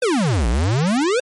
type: exponential two-way sweep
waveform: square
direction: down then up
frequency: 533 to 53 to 533 Hz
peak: -16 dBFS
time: 0.02-1.2 s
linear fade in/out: 5 ms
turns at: 0.48 s
effects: MP3 48 kbps